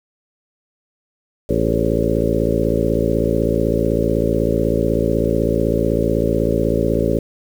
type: harmonic tone with a mistuned harmonic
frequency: 56 Hz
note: A1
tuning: 31 cents sharp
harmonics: 1 / 2 / 3 / 4 / 5 / 6 / 7 / 8 / 9 / 10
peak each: -24 / -24 / -24 / -24 / -24 / -24 / -24 / -24 / -24 / -24 dBFS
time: 1.49-7.19 s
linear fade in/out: 5 ms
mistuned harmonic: 8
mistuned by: -65 cents
effects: 7-bit